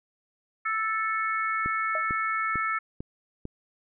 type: harmonic tone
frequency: 440 Hz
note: A4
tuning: in tune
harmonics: 3 / 4 / 5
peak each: -27 / -32 / -32 dBFS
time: 0.65-2.79 s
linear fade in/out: 10 ms
type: click train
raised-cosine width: 3 ms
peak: -22 dBFS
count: 5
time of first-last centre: 1.66-3.454 s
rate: 2.23 Hz
type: tone with exponential decay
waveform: sine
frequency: 630 Hz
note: D#5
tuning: 21 cents sharp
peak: -27 dBFS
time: 1.95-2.07 s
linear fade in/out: 2 ms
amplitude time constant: 24 ms
effects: none